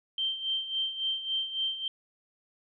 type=tone with tremolo; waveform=sine; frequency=3136 Hz; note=G7; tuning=in tune; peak=-26 dBFS; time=0.18-1.88 s; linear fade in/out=2 ms; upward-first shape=sine; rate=3.6 Hz; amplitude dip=70%; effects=none